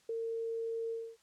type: tone with ADSR envelope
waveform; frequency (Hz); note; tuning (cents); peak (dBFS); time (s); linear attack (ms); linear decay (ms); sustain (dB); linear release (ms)
sine; 455.7; A#4; -39; -31; 0.09-1.17; 5; 5; -3; 260
effects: white hiss -68 dBFS RMS until 1.22 s + low-pass 8000 Hz 12 dB/octave